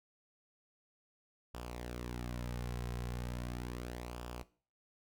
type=tone with flanger; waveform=sawtooth; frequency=60.4 Hz; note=B1; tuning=38 cents flat; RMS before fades=-42 dBFS; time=1.54-4.43 s; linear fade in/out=5 ms; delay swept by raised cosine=0.48 to 3.38 ms; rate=0.37 Hz; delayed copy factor=-0.55; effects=noise-tail reverb RT60 0.4 s tail -18 dB re dry